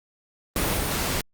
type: noise with level steps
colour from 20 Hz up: pink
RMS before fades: -24 / -26 dBFS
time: 0.56-1.21 s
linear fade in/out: 2 ms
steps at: 0.77 s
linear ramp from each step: 2 ms
effects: Opus 32 kbps